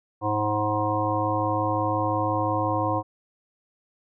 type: harmonic tone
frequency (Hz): 105.7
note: G#2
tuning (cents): +31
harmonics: 1 / 3 / 5 / 7 / 9 / 10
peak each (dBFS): -29 / -29 / -29 / -29 / -29 / -29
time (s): 0.21-3.03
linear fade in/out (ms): 50
effects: none